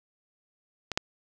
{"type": "clicks", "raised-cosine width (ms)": 0.2, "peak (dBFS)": [-14, -7], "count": 2, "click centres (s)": [0.917, 0.975], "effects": []}